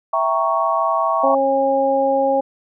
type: chord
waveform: sine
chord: E diminished seventh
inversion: none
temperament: equal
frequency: 659.3 / 784 / 932.3 / 1108.7 Hz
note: E5 / G5 / Bb5 / Db6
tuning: 0 / 0 / 0 / 0 cents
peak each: -20 / -24 / -23 / -19 dBFS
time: 0.13-1.35 s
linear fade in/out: 5 ms
type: harmonic tone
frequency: 271.8 Hz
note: C#4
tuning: 34 cents flat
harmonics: 1 / 2 / 3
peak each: -24 / -16 / -19 dBFS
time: 1.23-2.41 s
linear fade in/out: 10 ms
effects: none